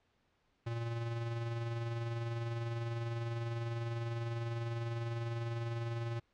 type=tone with tremolo; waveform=square; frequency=116.54 Hz; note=A#2; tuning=in tune; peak=-35 dBFS; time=0.66-6.2 s; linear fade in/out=10 ms; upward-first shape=sine; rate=20 Hz; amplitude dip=35%; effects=pink hiss -75 dBFS RMS until 6.33 s + low-pass 4000 Hz 12 dB/octave